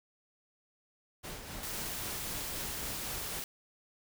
pink noise with tremolo, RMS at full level -42 dBFS, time 1.23-3.41 s, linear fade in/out 20 ms, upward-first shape sine, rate 3.8 Hz, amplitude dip 40%
white noise, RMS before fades -40 dBFS, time 1.63-3.44 s, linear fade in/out 2 ms
effects none

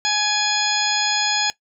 harmonic tone with a mistuned harmonic, 840 Hz, G#5, 19 cents sharp, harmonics 1 / 2 / 3 / 4 / 5 / 6 / 8, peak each -25 / -25 / -25 / -25 / -25 / -25 / -25 dBFS, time 0.05-1.5 s, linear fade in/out 0 ms, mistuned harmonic 3, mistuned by -41 cents, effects noise-tail reverb RT60 0.1 s tail -18 dB re dry

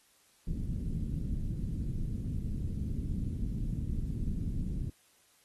pink low-pass noise, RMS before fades -34 dBFS, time 0.47-4.9 s, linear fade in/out 5 ms, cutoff 240 Hz, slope 24 dB/octave, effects white hiss -66 dBFS RMS until 5.44 s + AAC 32 kbps

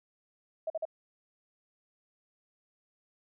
sine tone bursts, 641 Hz, E5, 49 cents flat, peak -30 dBFS, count 3, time 0.67-0.853 s, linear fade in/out 5 ms, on 31 ms, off 45 ms, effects none

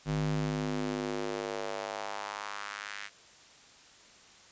square tone with high-pass filter sweep, 51.1 Hz, G#1, 27 cents flat, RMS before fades -35 dBFS, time 0.05-3.1 s, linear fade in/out 50 ms, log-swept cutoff 120 to 1900 Hz, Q 1.9, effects white hiss -56 dBFS RMS until 4.51 s + resampled to 16000 Hz

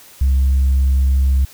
sine tone, 66.9 Hz, C2, 39 cents sharp, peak -9 dBFS, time 0.21-1.45 s, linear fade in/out 5 ms, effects tanh soft clip ceiling -9 dBFS + white hiss -43 dBFS RMS until 1.53 s

